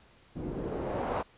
white noise with low-pass filter sweep, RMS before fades -34 dBFS, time 0.35-1.23 s, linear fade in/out 20 ms, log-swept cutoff 270 to 910 Hz, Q 1.5, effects pink hiss -60 dBFS RMS until 1.37 s + resampled to 8000 Hz

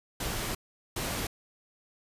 pink noise bursts at uneven times, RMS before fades -33 dBFS, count 2, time 0.2-0.55 / 0.96-1.27 s, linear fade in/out 5 ms, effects resampled to 32000 Hz

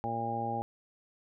harmonic tone, 115.5 Hz, A#2, 16 cents flat, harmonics 1 / 2 / 3 / 4 / 5 / 6 / 7, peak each -40 / -40 / -43 / -43 / -42 / -44 / -33 dBFS, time 0.04-0.62 s, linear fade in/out 0 ms, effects none

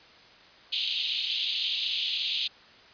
pink band-pass noise, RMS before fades -30 dBFS, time 0.72-2.48 s, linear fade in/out 10 ms, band 2900 to 4200 Hz, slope 48 dB/octave, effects white hiss -53 dBFS RMS until 2.93 s + resampled to 11025 Hz

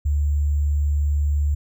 sine tone with sample-and-hold, 73 Hz, D2, 10 cents flat, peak -17 dBFS, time 0.05-1.55 s, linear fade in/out 10 ms, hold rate 7350 Hz, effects none

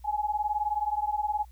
sine beating tone pair, 830.6 / 849.6 Hz, G#5 / G#5, 0 / +39 cents, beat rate 19 Hz, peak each -29 dBFS, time 0.04-1.45 s, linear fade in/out 20 ms, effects added 60 Hz sine -47 dBFS peak until 1.51 s + white hiss -66 dBFS RMS until 1.51 s

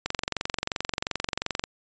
click train, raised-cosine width 0.2 ms, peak -9 dBFS, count 37, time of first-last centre 0.06-1.639 s, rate 22.8 Hz, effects resampled to 16000 Hz

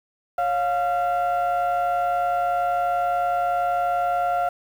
sine tone cluster, 556 / 707 / 1375 Hz, C#5 / F5 / F6, +5 / +21 / -27 cents, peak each -28 / -19 / -27 dBFS, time 0.38-4.49 s, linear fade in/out 5 ms, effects tanh soft clip ceiling -16 dBFS + 8-bit

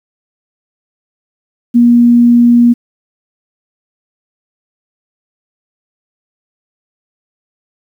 sine tone, 238.7 Hz, A#3, 41 cents sharp, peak -3 dBFS, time 1.74-2.74 s, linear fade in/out 20 ms, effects 7-bit

